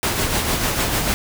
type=noise with tremolo; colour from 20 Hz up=pink; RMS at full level=-19 dBFS; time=0.03-1.14 s; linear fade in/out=0 ms; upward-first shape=sine; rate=6.7 Hz; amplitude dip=40%; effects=none